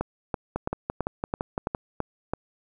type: two click trains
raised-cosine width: 1 ms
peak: -12 / -13 dBFS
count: 8 / 8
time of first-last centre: 0.01-2.336 / 0.56-1.748 s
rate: 3.01 / 5.89 Hz
effects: 9-bit